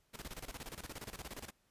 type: noise with tremolo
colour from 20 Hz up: pink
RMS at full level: -45 dBFS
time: 0.13-1.51 s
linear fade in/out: 20 ms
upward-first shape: square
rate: 17 Hz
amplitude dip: 80%
effects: pink hiss -75 dBFS RMS until 1.7 s + resampled to 32000 Hz